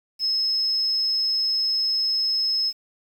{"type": "tone", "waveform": "sine", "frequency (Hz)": 5180, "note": "E8", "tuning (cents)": -31, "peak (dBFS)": -20, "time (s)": [0.19, 2.73], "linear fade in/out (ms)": 50, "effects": ["8-bit"]}